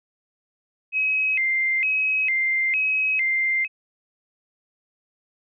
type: tone with vibrato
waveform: sine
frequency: 2310 Hz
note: D7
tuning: 29 cents flat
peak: -19 dBFS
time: 0.92-3.68 s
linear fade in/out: 50 ms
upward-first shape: square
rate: 1.1 Hz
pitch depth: 170 cents each way
effects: none